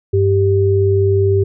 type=tone pair together; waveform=sine; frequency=98 / 392 Hz; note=G2 / G4; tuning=0 / 0 cents; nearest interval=2 octaves; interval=2400 cents; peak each=-13 dBFS; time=0.13-1.44 s; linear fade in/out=10 ms; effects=none